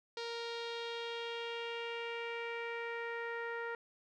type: tone with low-pass filter sweep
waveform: sawtooth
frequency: 466.3 Hz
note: A#4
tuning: 1 cent sharp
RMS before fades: -41 dBFS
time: 0.17-3.75 s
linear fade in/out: 2 ms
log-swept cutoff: 4400 to 1700 Hz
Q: 3.1
effects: none